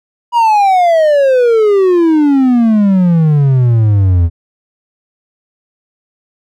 triangle exponential sweep, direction down, 970 to 82 Hz, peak -4 dBFS, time 0.32-4.3 s, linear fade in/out 50 ms, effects none

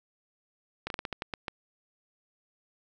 slowing click train, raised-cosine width 0.3 ms, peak -17 dBFS, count 9, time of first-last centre 0.87-1.482 s, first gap 32 ms, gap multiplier 1.24, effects none

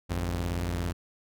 sawtooth tone pair together, 52.43 / 87.31 Hz, G#1 / F2, +17 / 0 cents, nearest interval major sixth, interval 883 cents, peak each -30 / -26 dBFS, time 0.09-0.93 s, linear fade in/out 20 ms, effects none

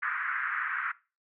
white band-pass noise, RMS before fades -32 dBFS, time 0.02-0.92 s, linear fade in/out 10 ms, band 1200 to 1900 Hz, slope 48 dB/octave, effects noise-tail reverb RT60 0.3 s tail -20 dB re dry

